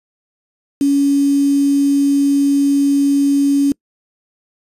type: tone with quantisation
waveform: sine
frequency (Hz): 280.7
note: C#4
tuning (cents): +22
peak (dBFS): -10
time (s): 0.81-3.72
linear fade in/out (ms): 2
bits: 5
effects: noise-tail reverb RT60 0.1 s tail -26 dB re dry + resampled to 32000 Hz